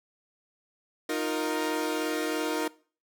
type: chord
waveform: sawtooth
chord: Eb suspended second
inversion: none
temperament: equal with one note detuned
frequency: 311.1 / 354.1 / 466.2 Hz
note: Eb4 / F4 / Bb4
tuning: 0 / +24 / 0 cents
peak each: -27 / -30 / -28 dBFS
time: 1.09-2.68 s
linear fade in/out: 5 ms
effects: noise-tail reverb RT60 0.4 s tail -21 dB re dry